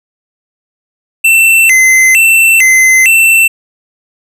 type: tone with vibrato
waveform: square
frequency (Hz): 2349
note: D7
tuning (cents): 0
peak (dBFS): -4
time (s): 1.24-3.48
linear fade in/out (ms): 10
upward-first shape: square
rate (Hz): 1.1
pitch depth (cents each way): 230
effects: none